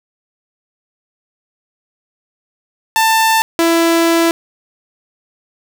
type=tone pair in turn; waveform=sawtooth; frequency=890 / 333.4 Hz; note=A5 / E4; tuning=+20 / +20 cents; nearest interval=octave + perfect fourth; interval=1700 cents; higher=first; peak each=-6 dBFS; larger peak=neither; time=2.96-3.42 / 3.59-4.31 s; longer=second; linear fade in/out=0 ms; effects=none